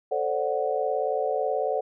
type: chord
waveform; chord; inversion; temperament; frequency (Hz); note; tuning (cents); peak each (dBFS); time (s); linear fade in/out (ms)
sine; D dominant seventh; second; equal with one note detuned; 440 / 523.3 / 581.6 / 740; A4 / C5 / D5 / F#5; 0 / 0 / -17 / 0; -29; 0.11-1.81; 10
effects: none